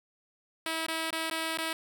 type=tone with dropouts; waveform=5% pulse; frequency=323.6 Hz; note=E4; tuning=32 cents flat; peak=-19 dBFS; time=0.66-1.73 s; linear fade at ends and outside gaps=2 ms; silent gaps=0.865-0.883 / 1.106-1.127 / 1.3-1.311 / 1.574-1.585 s; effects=none